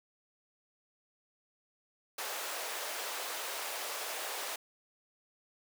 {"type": "high-pass noise", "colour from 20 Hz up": "pink", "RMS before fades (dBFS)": -39, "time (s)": [2.18, 4.56], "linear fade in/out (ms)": 5, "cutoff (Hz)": 490, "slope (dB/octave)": 24, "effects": []}